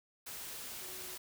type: tone in noise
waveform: sine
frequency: 369.5 Hz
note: F#4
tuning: 2 cents flat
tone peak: -55 dBFS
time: 0.81-1.16 s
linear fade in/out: 10 ms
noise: white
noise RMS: -45 dBFS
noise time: 0.26-1.18 s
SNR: -13 dB
effects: none